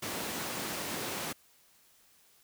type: high-pass noise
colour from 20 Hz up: pink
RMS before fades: -37 dBFS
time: 0.02-1.33 s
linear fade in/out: 10 ms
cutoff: 180 Hz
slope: 12 dB/octave
effects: white hiss -64 dBFS RMS until 2.43 s